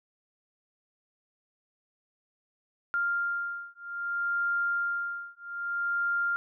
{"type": "beating tone pair", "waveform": "sine", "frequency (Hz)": [1396.9, 1397.52], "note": ["F6", "F6"], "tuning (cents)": [0, 1], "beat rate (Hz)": 0.62, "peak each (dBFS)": -31, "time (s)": [2.94, 6.36], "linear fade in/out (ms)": 0, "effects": []}